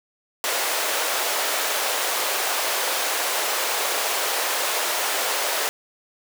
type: high-pass noise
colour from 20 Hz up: pink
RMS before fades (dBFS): -24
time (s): 0.44-5.69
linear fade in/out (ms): 0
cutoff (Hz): 480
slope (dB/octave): 24
effects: none